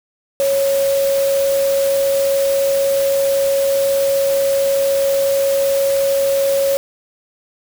sine tone in noise, 551 Hz, C#5, 11 cents flat, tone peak -13 dBFS, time 0.4-6.77 s, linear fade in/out 0 ms, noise white, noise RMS -27 dBFS, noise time 0.4-6.77 s, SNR +11 dB, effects none

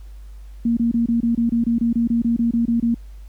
sine tone bursts, 233.1 Hz, A#3, in tune, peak -15 dBFS, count 16, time 0.65-2.945 s, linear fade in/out 5 ms, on 120 ms, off 25 ms, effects added 50 Hz sine -35 dBFS peak until 3.28 s + pink hiss -58 dBFS RMS until 3.28 s

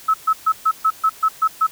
sine tone bursts, 1297 Hz, E6, 28 cents flat, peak -12 dBFS, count 9, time 0.08-1.669 s, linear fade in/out 10 ms, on 61 ms, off 130 ms, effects white hiss -42 dBFS RMS until 1.71 s

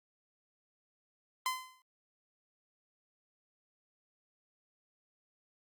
sawtooth tone with exponential decay, 1028 Hz, C6, 31 cents flat, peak -25 dBFS, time 1.46-1.82 s, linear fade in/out 1 ms, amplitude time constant 77 ms, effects Opus 48 kbps

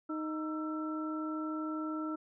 harmonic tone with a mistuned harmonic, 311.1 Hz, D#4, in tune, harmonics 1 / 2 / 3 / 4, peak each -35 / -46 / -51 / -41 dBFS, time 0.09-2.16 s, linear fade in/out 10 ms, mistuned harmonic 4, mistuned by +120 cents, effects none

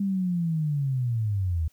sine linear sweep, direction down, 200.8 to 76.4 Hz, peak -23 dBFS, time 0-1.68 s, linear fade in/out 5 ms, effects white hiss -65 dBFS RMS until 1.72 s

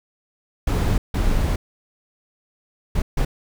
brown noise bursts at uneven times, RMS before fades -19 dBFS, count 4, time 0.67-0.98 / 1.14-1.56 / 2.95-3.02 / 3.17-3.25 s, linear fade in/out 5 ms, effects none

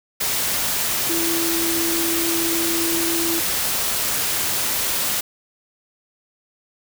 sine tone in noise, 333.8 Hz, E4, 22 cents sharp, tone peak -23 dBFS, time 1.09-3.4 s, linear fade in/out 10 ms, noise white, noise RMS -22 dBFS, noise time 0.2-5.21 s, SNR -4 dB, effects none

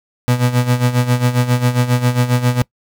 35% pulse tone with tremolo, 123.47 Hz, B2, in tune, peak -8 dBFS, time 0.28-2.62 s, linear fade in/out 0 ms, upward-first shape sine, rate 7.4 Hz, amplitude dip 75%, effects noise-tail reverb RT60 0.1 s tail -23 dB re dry

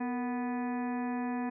harmonic tone with a mistuned harmonic, 246.9 Hz, B3, in tune, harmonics 1 / 2 / 3 / 4 / 5 / 6 / 7 / 8 / 9 / 10, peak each -32 / -44 / -40 / -43 / -53 / -58 / -47 / -53 / -61 / -53 dBFS, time 0-1.5 s, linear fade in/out 10 ms, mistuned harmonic 2, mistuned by -96 cents, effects none

